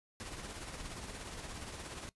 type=noise with tremolo; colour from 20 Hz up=pink; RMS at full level=-43 dBFS; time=0.2-2.09 s; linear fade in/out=0 ms; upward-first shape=triangle; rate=17 Hz; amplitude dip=50%; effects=noise-tail reverb RT60 0.1 s tail -19 dB re dry + resampled to 24000 Hz